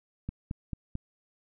click train, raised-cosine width 5 ms, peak -21 dBFS, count 4, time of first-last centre 0.29-0.954 s, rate 4.52 Hz, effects none

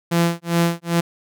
sawtooth tone with tremolo, 169.8 Hz, F3, 48 cents flat, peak -10 dBFS, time 0.11-1.01 s, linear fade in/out 10 ms, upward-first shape sine, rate 2.5 Hz, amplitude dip 100%, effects none

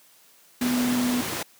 sine tone in noise, 246.9 Hz, B3, in tune, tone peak -21 dBFS, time 0.61-1.21 s, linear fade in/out 5 ms, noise pink, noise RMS -29 dBFS, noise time 0.61-1.43 s, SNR +5 dB, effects white hiss -56 dBFS RMS until 1.59 s + high-pass 150 Hz 12 dB/octave

